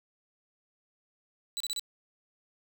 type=tone bursts; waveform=30% pulse; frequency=3951 Hz; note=B7; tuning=in tune; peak=-29 dBFS; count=4; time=1.57-1.795 s; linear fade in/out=0 ms; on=33 ms; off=31 ms; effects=none

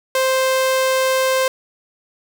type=tone; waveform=sawtooth; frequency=523.3 Hz; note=C5; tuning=in tune; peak=-11 dBFS; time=0.15-1.48 s; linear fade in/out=2 ms; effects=none

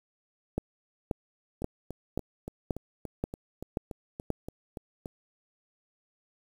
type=two click trains; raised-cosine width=2 ms; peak=-15 / -24 dBFS; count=8 / 13; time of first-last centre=0.58-4.303 / 1.62-5.058 s; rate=1.88 / 3.49 Hz; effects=8-bit

